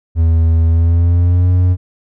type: tone with pitch glide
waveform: triangle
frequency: 81.9 to 90.35 Hz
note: E2 to F#2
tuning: -11 to -41 cents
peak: -6 dBFS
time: 0.15-1.77 s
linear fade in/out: 50 ms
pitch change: +170 cents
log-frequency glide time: 0.67-1.51 s
effects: none